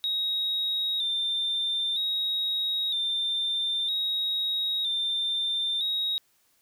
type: tone with vibrato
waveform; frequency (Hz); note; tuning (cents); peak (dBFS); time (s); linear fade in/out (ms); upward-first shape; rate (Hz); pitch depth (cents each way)
sine; 3685; A#7; -21; -24; 0.04-6.18; 0; square; 0.52; 48
effects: tanh soft clip ceiling -21 dBFS + white hiss -67 dBFS RMS until 6.61 s